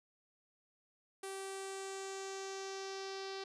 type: tone with low-pass filter sweep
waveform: sawtooth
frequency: 387.5 Hz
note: G4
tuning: 20 cents flat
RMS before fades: -44 dBFS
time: 1.23-3.44 s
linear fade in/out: 5 ms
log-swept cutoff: 9700 to 4700 Hz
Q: 3.2
effects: none